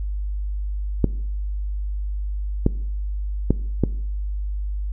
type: clicks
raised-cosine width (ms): 3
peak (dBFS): -3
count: 4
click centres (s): 1.043 / 2.664 / 3.506 / 3.837
effects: noise-tail reverb RT60 0.7 s tail -20 dB re dry + added 50 Hz sine -23 dBFS peak until 4.92 s